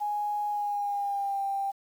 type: tone with pitch glide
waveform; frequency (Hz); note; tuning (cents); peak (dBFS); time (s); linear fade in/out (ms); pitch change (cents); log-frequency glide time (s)
sine; 830.6 to 789.9; G#5 to G5; 0 to +13; -27; 0-1.72; 20; -87; 0.49-1.42
effects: 9-bit